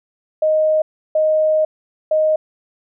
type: tone bursts at uneven times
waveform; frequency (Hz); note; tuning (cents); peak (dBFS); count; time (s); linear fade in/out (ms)
sine; 622.3; D#5; 0; -12; 3; 0.42-0.82 / 1.15-1.65 / 2.11-2.36; 5
effects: none